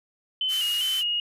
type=tone with vibrato; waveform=sine; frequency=2960 Hz; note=F#7; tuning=in tune; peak=-23 dBFS; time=0.41-1.2 s; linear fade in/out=2 ms; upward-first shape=square; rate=2.5 Hz; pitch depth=52 cents each way
type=high-pass noise; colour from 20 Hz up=white; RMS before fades=-34 dBFS; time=0.48-1.04 s; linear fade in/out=50 ms; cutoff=1300 Hz; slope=24 dB/octave
effects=resampled to 32000 Hz